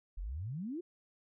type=exponential sweep; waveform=sine; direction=up; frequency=38.89 to 370 Hz; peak=-37 dBFS; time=0.17-0.81 s; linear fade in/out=10 ms; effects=none